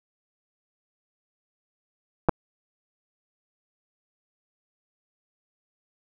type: clicks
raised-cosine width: 1 ms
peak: -5 dBFS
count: 2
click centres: 2.287 / 2.293 s
effects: none